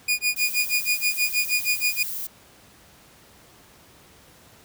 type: tone with tremolo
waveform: sawtooth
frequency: 2451 Hz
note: D#7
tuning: 27 cents flat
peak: -15 dBFS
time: 0.08-2.03 s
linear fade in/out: 5 ms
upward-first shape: sine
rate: 6.3 Hz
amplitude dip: 100%
type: noise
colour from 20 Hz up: violet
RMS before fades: -31 dBFS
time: 0.36-2.27 s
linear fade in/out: 5 ms
effects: pink hiss -52 dBFS RMS until 4.64 s + high-pass 60 Hz 12 dB/octave